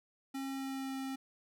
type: tone with pitch glide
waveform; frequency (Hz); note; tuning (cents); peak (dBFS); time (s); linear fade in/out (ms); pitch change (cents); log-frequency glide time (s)
square; 270 to 267.1; C#4 to C4; -45 to +36; -38; 0.34-1.16; 10; -19; 0.5-0.94
effects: none